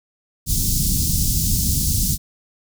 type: band-stop noise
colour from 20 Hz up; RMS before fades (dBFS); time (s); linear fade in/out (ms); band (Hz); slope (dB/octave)
pink; -19; 0.46-2.18; 50; 210 to 5100; 24
effects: none